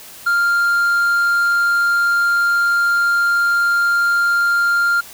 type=tone; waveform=triangle; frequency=1396.9 Hz; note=F6; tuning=in tune; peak=-11 dBFS; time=0.26-5.01 s; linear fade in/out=10 ms; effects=white hiss -38 dBFS RMS until 5.13 s